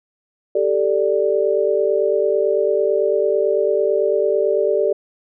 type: chord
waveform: sine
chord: G suspended second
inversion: none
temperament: just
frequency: 392 / 441 / 588 Hz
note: G4 / A4 / D5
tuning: 0 / +4 / +2 cents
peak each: -19 dBFS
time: 0.55-4.93 s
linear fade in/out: 5 ms
effects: none